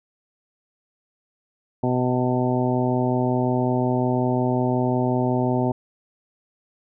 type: harmonic tone with a mistuned harmonic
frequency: 125.5 Hz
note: B2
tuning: 28 cents sharp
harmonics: 1 / 2 / 3 / 4 / 5 / 6 / 7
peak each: -24 / -23 / -26 / -32 / -28 / -31 / -30 dBFS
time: 1.83-5.72 s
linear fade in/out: 5 ms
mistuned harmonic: 7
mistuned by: +17 cents
effects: none